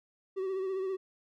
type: tone with vibrato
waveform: triangle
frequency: 380.7 Hz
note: F#4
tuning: 49 cents sharp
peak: -29 dBFS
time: 0.36-0.97 s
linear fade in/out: 20 ms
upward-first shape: triangle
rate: 15 Hz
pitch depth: 48 cents each way
effects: none